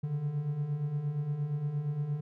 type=beating tone pair; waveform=triangle; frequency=140 / 148.6 Hz; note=C#3 / D3; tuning=+18 / +21 cents; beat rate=8.6 Hz; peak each=-36 / -29 dBFS; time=0.03-2.21 s; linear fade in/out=10 ms; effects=none